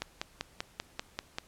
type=click train; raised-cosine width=0.2 ms; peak=-16 dBFS; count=8; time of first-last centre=0.02-1.385 s; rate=5.13 Hz; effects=pink hiss -60 dBFS RMS until 1.47 s + low-pass 12000 Hz 12 dB/octave